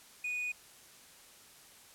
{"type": "tone", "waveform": "triangle", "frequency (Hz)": 2475, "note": "D#7", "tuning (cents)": -10, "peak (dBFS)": -32, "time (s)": [0.24, 0.52], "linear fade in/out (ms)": 5, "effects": ["white hiss -57 dBFS RMS until 1.94 s", "low-pass 12000 Hz 12 dB/octave"]}